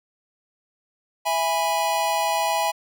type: chord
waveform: square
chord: E major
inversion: none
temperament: equal with one note detuned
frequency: 659.3 / 826.3 / 987.8 Hz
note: E5 / G#5 / B5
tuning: 0 / -9 / 0 cents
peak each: -27 / -24 / -27 dBFS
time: 1.25-2.72 s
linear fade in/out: 20 ms
effects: none